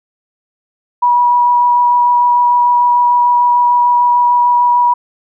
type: tone with vibrato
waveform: sine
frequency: 970 Hz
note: B5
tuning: 31 cents flat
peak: -7 dBFS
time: 1.02-4.94 s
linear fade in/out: 10 ms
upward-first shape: sine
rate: 6.7 Hz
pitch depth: 9 cents each way
effects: none